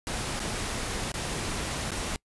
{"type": "noise with dropouts", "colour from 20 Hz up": "pink", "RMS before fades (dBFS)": -32, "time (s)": [0.07, 2.16], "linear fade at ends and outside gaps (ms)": 0, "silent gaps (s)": [[0.394, 0.401], [1.118, 1.141], [1.907, 1.917]], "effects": ["noise-tail reverb RT60 0.1 s tail -25 dB re dry", "resampled to 24000 Hz"]}